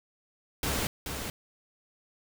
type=noise with echo; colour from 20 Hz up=pink; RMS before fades=-30 dBFS; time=0.63-0.87 s; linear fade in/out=2 ms; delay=430 ms; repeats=1; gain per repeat=-6 dB; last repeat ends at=1.3 s; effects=none